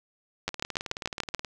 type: two click trains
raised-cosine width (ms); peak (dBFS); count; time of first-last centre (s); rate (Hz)
0.2; -17 / -10; 19 / 7; 0.49-1.447 / 0.48-1.347; 18.8 / 6.92
effects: none